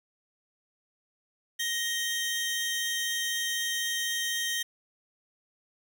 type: tone pair together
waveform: sawtooth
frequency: 1872 / 3148 Hz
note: A#6 / G7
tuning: +7 / +7 cents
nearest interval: major sixth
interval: 900 cents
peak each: -28 / -28 dBFS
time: 1.59-4.63 s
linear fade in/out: 10 ms
effects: none